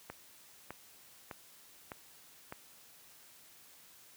click train, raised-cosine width 0.5 ms, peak -27 dBFS, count 5, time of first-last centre 0.1-2.524 s, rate 1.65 Hz, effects white hiss -59 dBFS RMS until 4.16 s + high-pass 60 Hz 12 dB/octave

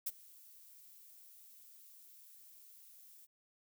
violet noise with ADSR envelope, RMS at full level -35 dBFS, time 0.06-3.27 s, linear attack 11 ms, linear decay 35 ms, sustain -24 dB, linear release 30 ms, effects none

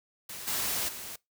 white noise with level steps, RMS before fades -41 / -31 / -41 dBFS, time 0.29-1.16 s, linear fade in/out 5 ms, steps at 0.47 / 0.88 s, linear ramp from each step 10 ms, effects noise-tail reverb RT60 0.2 s tail -24 dB re dry

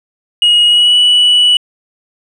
sine tone with pitch glide, 2888 to 2950 Hz, F#7 to F#7, -43 to -6 cents, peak -3 dBFS, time 0.42-1.57 s, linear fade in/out 2 ms, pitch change +37 cents, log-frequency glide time 0.66-0.96 s, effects tanh soft clip ceiling -4 dBFS

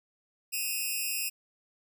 5% pulse tone pair together, 2530 / 2757 Hz, D#7 / F7, +28 / -23 cents, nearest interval minor second, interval 149 cents, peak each -23 / -25 dBFS, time 0.52-1.3 s, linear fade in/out 20 ms, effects none

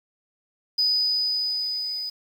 sine tone with level ramp, 4978 Hz, D#8, in tune, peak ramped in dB -17 to -28 dBFS, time 0.78-2.1 s, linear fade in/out 10 ms, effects tanh soft clip ceiling -14 dBFS + 8-bit

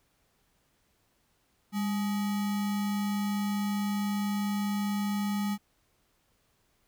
sine tone with sample-and-hold, 202.7 Hz, G#3, 42 cents flat, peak -27 dBFS, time 1.72-5.58 s, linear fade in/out 50 ms, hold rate 1050 Hz, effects pink hiss -71 dBFS RMS until 6.87 s

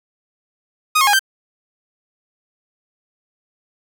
sawtooth tone with pitch steps, 1244 / 1081 / 821 / 1562 Hz, D#6 / C#6 / G#5 / G6, -1 / -44 / -20 / -7 cents, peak -8 dBFS, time 0.95-1.194 s, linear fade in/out 10 ms, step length 61 ms, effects none

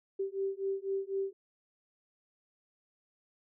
sine beating tone pair, 387.8 / 391.8 Hz, G4 / G4, -19 / -1 cents, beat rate 4 Hz, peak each -35 / -35 dBFS, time 0.19-1.33 s, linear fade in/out 10 ms, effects none

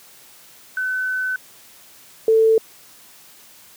sine tone pair in turn, 1513 / 444.7 Hz, F#6 / A4, +38 / +18 cents, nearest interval octave + major sixth, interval 2120 cents, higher first, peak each -20 / -11 dBFS, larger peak second, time 0.77-1.36 / 2.28-2.58 s, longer first, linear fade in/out 2 ms, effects white hiss -47 dBFS RMS until 3.76 s + high-pass 80 Hz 12 dB/octave

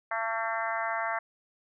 harmonic tone with a mistuned harmonic, 226.1 Hz, A3, 47 cents sharp, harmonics 3 / 4 / 5 / 6 / 7 / 8 / 9, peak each -34 / -35 / -36 / -37 / -37 / -38 / -39 dBFS, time 0.11-1.19 s, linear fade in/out 5 ms, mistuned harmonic 4, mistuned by -17 cents, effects none

